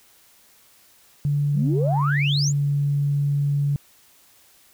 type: tone with pitch glide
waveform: sine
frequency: 144.5 to 142.92 Hz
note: D3 to D3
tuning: -28 to -47 cents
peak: -18 dBFS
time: 1.25-3.76 s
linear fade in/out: 0 ms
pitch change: -19 cents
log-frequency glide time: 1.49-1.97 s
type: exponential sweep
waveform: sine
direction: up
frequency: 161.4 to 7540 Hz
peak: -22 dBFS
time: 1.53-2.53 s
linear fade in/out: 50 ms
effects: tanh soft clip ceiling -10 dBFS + white hiss -55 dBFS RMS until 4.73 s